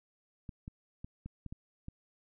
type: clicks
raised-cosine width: 5 ms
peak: -30 dBFS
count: 7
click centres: 0.492 / 0.679 / 1.045 / 1.26 / 1.463 / 1.525 / 1.884 s
effects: none